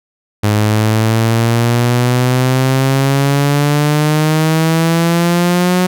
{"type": "exponential sweep", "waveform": "sawtooth", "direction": "up", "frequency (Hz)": [104.1, 182.9], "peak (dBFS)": -6, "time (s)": [0.43, 5.87], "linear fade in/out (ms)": 10, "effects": []}